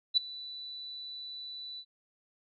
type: tone with ADSR envelope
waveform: sine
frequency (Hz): 3972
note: B7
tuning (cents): +9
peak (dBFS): -19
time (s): 0.14-1.85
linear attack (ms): 32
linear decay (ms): 10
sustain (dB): -21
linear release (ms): 63
effects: none